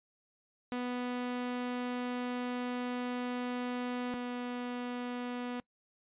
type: tone pair in turn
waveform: sawtooth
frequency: 246.9 / 245.5 Hz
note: B3 / B3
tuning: 0 / -10 cents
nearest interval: unison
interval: 10 cents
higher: first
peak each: -30 / -32 dBFS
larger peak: first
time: 0.72-4.14 / 4.14-5.6 s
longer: first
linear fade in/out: 0 ms
effects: noise-tail reverb RT60 0.1 s tail -23 dB re dry + resampled to 8000 Hz